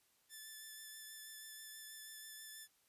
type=tone with vibrato; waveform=5% pulse; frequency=1751 Hz; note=A6; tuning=9 cents flat; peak=-40 dBFS; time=0.29-2.68 s; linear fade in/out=50 ms; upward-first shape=sine; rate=6.2 Hz; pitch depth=15 cents each way; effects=white hiss -75 dBFS RMS until 2.88 s + resampled to 32000 Hz